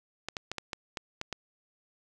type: clicks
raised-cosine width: 0.2 ms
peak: -17 dBFS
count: 8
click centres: 0.286 / 0.368 / 0.516 / 0.583 / 0.732 / 0.972 / 1.214 / 1.327 s
effects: none